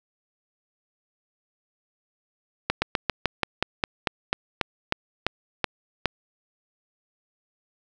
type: slowing click train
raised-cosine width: 0.3 ms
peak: -5 dBFS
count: 15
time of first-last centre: 2.7-6.057 s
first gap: 120 ms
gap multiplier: 1.1
effects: none